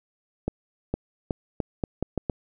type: accelerating click train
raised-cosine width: 2 ms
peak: -12 dBFS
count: 8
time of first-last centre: 0.48-2.298 s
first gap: 460 ms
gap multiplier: 0.8
effects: none